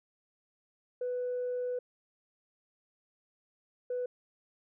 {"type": "tone bursts at uneven times", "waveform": "sine", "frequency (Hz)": 495.8, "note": "B4", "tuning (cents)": 7, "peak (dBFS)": -30, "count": 2, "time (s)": [[1.01, 1.79], [3.9, 4.06]], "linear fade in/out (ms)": 5, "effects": ["tanh soft clip ceiling -28 dBFS"]}